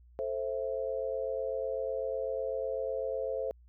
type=chord; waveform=sine; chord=A minor; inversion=none; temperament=just; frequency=440 / 528 / 660 Hz; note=A4 / C5 / E5; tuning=0 / +16 / +2 cents; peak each=-37 / -33 / -39 dBFS; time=0.19-3.51 s; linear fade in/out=0 ms; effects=added 60 Hz sine -55 dBFS peak until 3.68 s